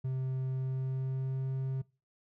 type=tone with pitch glide; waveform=triangle; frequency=130.81 to 132.64 Hz; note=C3 to C3; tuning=0 to +24 cents; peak=-29 dBFS; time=0.04-1.82 s; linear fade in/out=10 ms; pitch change=+24 cents; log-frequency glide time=0.48-1.5 s; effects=noise-tail reverb RT60 0.3 s tail -22 dB re dry